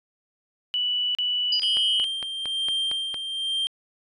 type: tone bursts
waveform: sine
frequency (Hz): 2960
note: F#7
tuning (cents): 0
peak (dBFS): -22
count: 3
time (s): 0.74-2.042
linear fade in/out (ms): 0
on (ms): 410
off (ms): 36
type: tone with exponential decay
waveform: sine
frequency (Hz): 4905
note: D#8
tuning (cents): -26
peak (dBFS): -20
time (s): 1.52-1.97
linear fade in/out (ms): 5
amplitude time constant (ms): 96
type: tone with tremolo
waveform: triangle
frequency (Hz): 3170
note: G7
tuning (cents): +19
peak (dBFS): -21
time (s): 1.62-3.67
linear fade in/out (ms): 0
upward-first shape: sine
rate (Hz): 1.1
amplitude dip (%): 55
type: click train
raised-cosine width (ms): 0.3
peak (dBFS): -19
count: 7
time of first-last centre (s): 1.77-3.143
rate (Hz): 4.37
effects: resampled to 24000 Hz